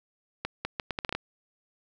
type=accelerating click train; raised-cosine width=0.3 ms; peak=-14 dBFS; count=9; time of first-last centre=0.45-1.15 s; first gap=200 ms; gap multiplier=0.74; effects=none